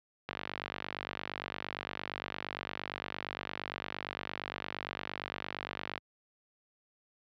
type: click train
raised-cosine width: 0.3 ms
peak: -19 dBFS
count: 278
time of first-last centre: 0.29-5.978 s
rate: 48.7 Hz
effects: high-pass 80 Hz 12 dB/octave + low-pass 4000 Hz 12 dB/octave